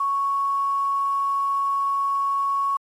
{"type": "tone with quantisation", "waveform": "sine", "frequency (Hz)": 1108.7, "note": "C#6", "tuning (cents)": 0, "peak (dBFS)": -20, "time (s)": [0, 2.77], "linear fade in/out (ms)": 5, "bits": 8, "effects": ["AAC 32 kbps"]}